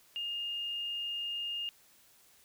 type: tone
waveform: sine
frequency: 2829 Hz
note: F7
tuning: 22 cents sharp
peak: -34 dBFS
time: 0.16-1.69 s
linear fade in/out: 0 ms
effects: white hiss -63 dBFS RMS until 2.44 s